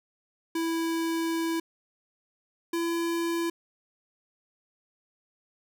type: tone pair in turn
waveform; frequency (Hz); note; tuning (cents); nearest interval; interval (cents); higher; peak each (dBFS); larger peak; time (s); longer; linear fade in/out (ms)
square; 329.6 / 336.9; E4 / E4; 0 / +38; unison; 38; second; -27; neither; 0.55-1.6 / 2.73-3.5; first; 5
effects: none